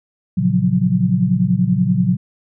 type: chord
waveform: sine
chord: Gb major seventh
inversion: first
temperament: equal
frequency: 116.54 / 138.59 / 174.61 / 185 Hz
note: Bb2 / Db3 / F3 / Gb3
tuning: 0 / 0 / 0 / 0 cents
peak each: -21 / -21 / -18 / -16 dBFS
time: 0.37-2.17 s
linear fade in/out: 10 ms
effects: none